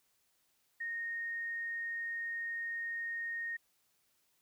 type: tone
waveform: sine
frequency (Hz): 1854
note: A#6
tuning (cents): -10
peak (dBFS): -36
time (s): 0.8-3.57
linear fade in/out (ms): 10
effects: white hiss -75 dBFS RMS until 4.41 s